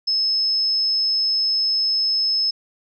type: tone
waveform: sine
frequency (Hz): 5200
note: E8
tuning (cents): -24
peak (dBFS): -17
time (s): 0.07-2.51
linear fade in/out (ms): 10
effects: none